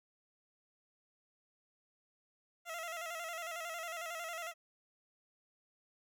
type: tone with vibrato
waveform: 15% pulse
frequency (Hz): 669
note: E5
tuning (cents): +25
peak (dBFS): -34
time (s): 2.65-4.54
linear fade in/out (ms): 50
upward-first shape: square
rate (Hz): 11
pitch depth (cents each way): 59
effects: none